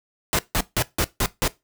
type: noise bursts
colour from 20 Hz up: pink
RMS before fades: -21 dBFS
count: 6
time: 0.33-1.478 s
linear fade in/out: 0 ms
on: 58 ms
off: 160 ms
effects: noise-tail reverb RT60 0.2 s tail -18 dB re dry